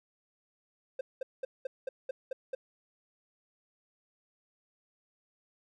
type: tone bursts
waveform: triangle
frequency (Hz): 523.3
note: C5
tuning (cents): 0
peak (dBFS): -30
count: 8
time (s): 0.99-2.55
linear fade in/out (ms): 5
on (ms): 20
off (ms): 200
effects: none